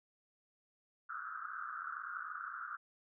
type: band-pass noise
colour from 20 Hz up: white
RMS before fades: -44 dBFS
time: 1.09-2.77 s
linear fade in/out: 10 ms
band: 1200 to 1500 Hz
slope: 96 dB/octave
effects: none